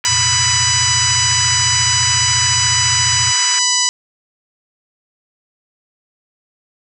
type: band-pass noise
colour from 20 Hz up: pink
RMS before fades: -27 dBFS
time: 0.04-3.59 s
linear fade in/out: 0 ms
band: 1400 to 2800 Hz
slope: 24 dB/octave
type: harmonic tone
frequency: 991 Hz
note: B5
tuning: 6 cents sharp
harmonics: 1 / 2 / 3 / 4 / 5 / 6 / 7 / 8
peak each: -24 / -24 / -22 / -24 / -18 / -18 / -21 / -22 dBFS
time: 0.05-3.89 s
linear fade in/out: 0 ms
type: chord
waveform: sine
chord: F suspended fourth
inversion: none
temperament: equal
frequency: 87.31 / 116.54 / 130.81 Hz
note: F2 / Bb2 / C3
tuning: 0 / 0 / 0 cents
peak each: -27 / -25 / -30 dBFS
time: 0.06-3.34 s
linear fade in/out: 50 ms
effects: none